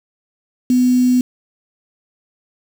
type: tone with quantisation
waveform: sine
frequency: 250 Hz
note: B3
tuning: 21 cents sharp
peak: -10 dBFS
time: 0.7-1.21 s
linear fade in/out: 2 ms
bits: 5
effects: none

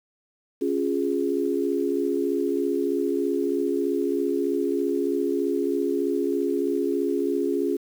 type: chord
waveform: sine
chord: Db major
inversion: none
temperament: equal with one note detuned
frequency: 277.2 / 352.1 / 415.3 Hz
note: Db4 / F4 / Ab4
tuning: 0 / +14 / 0 cents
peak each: -26 dBFS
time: 0.61-7.77 s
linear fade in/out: 10 ms
effects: 8-bit

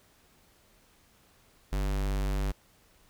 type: tone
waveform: square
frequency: 49 Hz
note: G1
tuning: in tune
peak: -28 dBFS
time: 1.72-2.52 s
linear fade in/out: 10 ms
effects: pink hiss -63 dBFS RMS until 3.09 s

